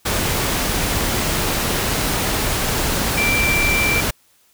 sine tone in noise, 2349 Hz, D7, in tune, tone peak -17 dBFS, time 3.17-4.01 s, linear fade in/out 10 ms, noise pink, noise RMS -20 dBFS, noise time 0.05-4.11 s, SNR 0 dB, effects white hiss -57 dBFS RMS until 4.53 s

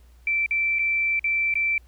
sine tone with dropouts, 2336 Hz, D7, 10 cents flat, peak -20 dBFS, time 0.27-1.78 s, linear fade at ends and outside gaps 2 ms, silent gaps 0.462-0.509 / 0.787-0.792 / 1.194-1.242 / 1.54-1.554 s, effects added 60 Hz sine -49 dBFS peak until 1.87 s + pink hiss -63 dBFS RMS until 1.87 s

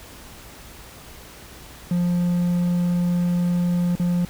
triangle tone with dropouts, 175.7 Hz, F3, 11 cents sharp, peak -16 dBFS, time 1.91-4.25 s, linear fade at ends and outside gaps 2 ms, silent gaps 3.954-3.997 s, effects added 60 Hz sine -48 dBFS peak until 4.29 s + pink hiss -43 dBFS RMS until 4.29 s

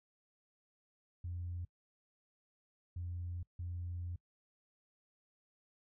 sine tone bursts at uneven times, 87.5 Hz, F2, 4 cents sharp, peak -38 dBFS, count 3, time 1.24-1.65 / 2.96-3.43 / 3.59-4.16 s, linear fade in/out 5 ms, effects noise-tail reverb RT60 0.1 s tail -24 dB re dry + tanh soft clip ceiling -34 dBFS

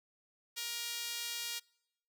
sawtooth tone with high-pass filter, 471.3 Hz, A#4, 19 cents sharp, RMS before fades -40 dBFS, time 0.56-1.6 s, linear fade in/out 20 ms, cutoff 3300 Hz, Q 0.99, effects noise-tail reverb RT60 0.8 s tail -26 dB re dry

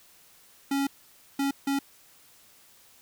square tone bursts at uneven times, 277.2 Hz, C#4, in tune, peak -25 dBFS, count 3, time 0.71-0.87 / 1.39-1.51 / 1.67-1.79 s, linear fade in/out 5 ms, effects white hiss -57 dBFS RMS until 3.01 s

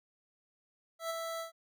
25% pulse tone with ADSR envelope, 659.3 Hz, E5, in tune, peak -29 dBFS, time 0.99-1.52 s, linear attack 110 ms, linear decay 18 ms, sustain -4 dB, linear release 120 ms, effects none

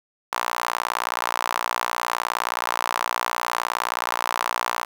sawtooth tone with high-pass filter, 59.3 Hz, A#1, 30 cents sharp, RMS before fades -26 dBFS, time 0.32-4.85 s, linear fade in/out 10 ms, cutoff 1000 Hz, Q 2.9, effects 8-bit

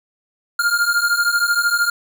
square beating tone pair, 1400 / 1413 Hz, F6 / F6, +4 / +20 cents, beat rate 13 Hz, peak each -20 / -18 dBFS, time 0.59-1.9 s, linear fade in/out 5 ms, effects none

